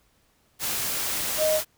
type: tone in noise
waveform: sine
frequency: 621 Hz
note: D#5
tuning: 3 cents flat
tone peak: -20 dBFS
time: 1.37-1.61 s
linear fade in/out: 50 ms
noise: white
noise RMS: -28 dBFS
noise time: 0.59-1.65 s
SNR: +5 dB
effects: pink hiss -65 dBFS RMS until 1.77 s